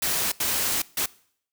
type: noise bursts at uneven times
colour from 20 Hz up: white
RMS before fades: -25 dBFS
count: 3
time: 0.02-0.32 / 0.4-0.82 / 0.97-1.06 s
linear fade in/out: 5 ms
effects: noise-tail reverb RT60 0.6 s tail -22 dB re dry